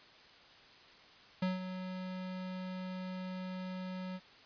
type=tone with ADSR envelope; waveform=square; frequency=185 Hz; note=F#3; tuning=in tune; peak=-30 dBFS; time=1.42-4.2 s; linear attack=6 ms; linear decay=160 ms; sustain=-10 dB; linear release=45 ms; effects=white hiss -58 dBFS RMS until 4.45 s + resampled to 11025 Hz